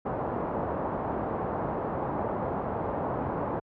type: low-pass noise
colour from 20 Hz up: white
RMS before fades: -31 dBFS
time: 0.05-3.6 s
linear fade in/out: 10 ms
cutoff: 950 Hz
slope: 24 dB/octave
effects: high-pass 60 Hz 12 dB/octave

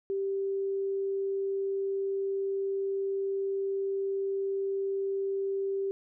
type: tone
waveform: sine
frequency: 391.4 Hz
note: G4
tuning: 3 cents flat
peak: -28 dBFS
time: 0.1-5.91 s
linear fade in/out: 0 ms
effects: none

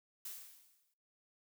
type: noise with exponential decay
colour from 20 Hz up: blue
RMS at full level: -43 dBFS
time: 0.25-0.94 s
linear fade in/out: 5 ms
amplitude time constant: 150 ms
effects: noise-tail reverb RT60 0.7 s tail -24 dB re dry

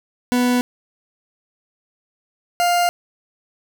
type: tone pair in turn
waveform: 40% pulse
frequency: 246.9 / 701.4 Hz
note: B3 / F5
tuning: 0 / +7 cents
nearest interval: octave + tritone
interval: 1807 cents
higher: second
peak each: -14 dBFS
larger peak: neither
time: 0.32-0.61 / 2.6-2.89 s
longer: neither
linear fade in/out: 0 ms
effects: none

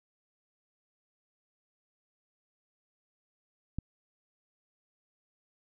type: click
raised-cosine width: 5 ms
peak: -21 dBFS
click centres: 3.786 s
effects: none

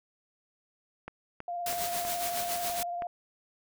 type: click train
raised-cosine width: 0.5 ms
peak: -24 dBFS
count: 7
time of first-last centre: 1.08-3.022 s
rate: 3.09 Hz
type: tone with vibrato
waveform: sine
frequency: 698.5 Hz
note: F5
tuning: in tune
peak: -32 dBFS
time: 1.48-3.07 s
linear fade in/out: 2 ms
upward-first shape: sine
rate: 18 Hz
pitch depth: 26 cents each way
type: noise with tremolo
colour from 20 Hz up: white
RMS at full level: -33 dBFS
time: 1.66-2.83 s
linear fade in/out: 2 ms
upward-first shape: sine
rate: 7.2 Hz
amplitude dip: 55%
effects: none

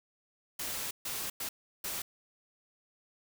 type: noise bursts at uneven times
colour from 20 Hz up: white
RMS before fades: -37 dBFS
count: 4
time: 0.59-0.91 / 1.05-1.3 / 1.4-1.49 / 1.84-2.02 s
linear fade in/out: 5 ms
effects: none

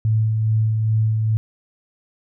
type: tone with tremolo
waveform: sine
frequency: 109.8 Hz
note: A2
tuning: 3 cents flat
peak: -14 dBFS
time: 0.05-1.37 s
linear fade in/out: 0 ms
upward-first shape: sine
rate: 2.4 Hz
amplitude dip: 30%
effects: none

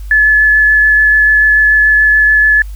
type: tone with vibrato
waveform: sine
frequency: 1720 Hz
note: A6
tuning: 40 cents flat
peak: -5 dBFS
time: 0.11-2.62 s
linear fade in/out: 2 ms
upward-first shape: sine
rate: 6.9 Hz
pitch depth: 9 cents each way
effects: added 50 Hz sine -22 dBFS peak until 2.75 s + white hiss -45 dBFS RMS until 2.75 s

